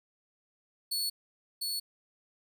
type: tone with echo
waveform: sawtooth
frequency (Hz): 4411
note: C#8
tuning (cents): -9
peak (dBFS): -27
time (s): 0.91-1.1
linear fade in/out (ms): 10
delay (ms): 700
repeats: 1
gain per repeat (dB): -2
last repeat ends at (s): 1.8
effects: none